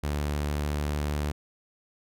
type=tone with pitch glide; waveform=sawtooth; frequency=73.4 to 73.83 Hz; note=D2 to D2; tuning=0 to +10 cents; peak=-23 dBFS; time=0.03-1.32 s; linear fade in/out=10 ms; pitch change=+10 cents; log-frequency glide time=0.28-0.97 s; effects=none